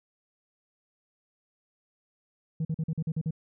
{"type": "tone bursts", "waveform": "sine", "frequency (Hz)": 159.3, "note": "D#3", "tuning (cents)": 41, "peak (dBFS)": -24, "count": 8, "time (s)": [2.6, 3.308], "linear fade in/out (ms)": 5, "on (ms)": 50, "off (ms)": 44, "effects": ["tanh soft clip ceiling -25 dBFS"]}